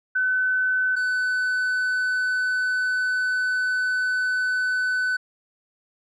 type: tone pair in turn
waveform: sine / triangle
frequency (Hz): 1513 / 1504.3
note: F#6 / F#6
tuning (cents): +38 / +28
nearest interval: unison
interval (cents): 10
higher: first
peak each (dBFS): -19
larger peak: neither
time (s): 0.15-0.96 / 0.96-5.17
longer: second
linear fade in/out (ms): 10
effects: resampled to 24000 Hz